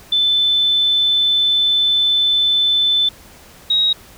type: tone pair in turn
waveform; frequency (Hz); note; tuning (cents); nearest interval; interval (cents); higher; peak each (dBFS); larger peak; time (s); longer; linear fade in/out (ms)
sine; 3520 / 3797; A7 / A#7; 0 / +31; minor second; 131; second; -12; neither; 0.12-3.09 / 3.7-3.93; first; 5
effects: pink hiss -43 dBFS RMS until 4.17 s